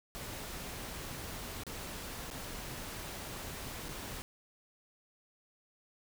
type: noise with dropouts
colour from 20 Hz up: pink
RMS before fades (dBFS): -43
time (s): 0.15-4.22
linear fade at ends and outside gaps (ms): 0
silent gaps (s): 1.635-1.667 / 2.303-2.311 / 3.885-3.89
effects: none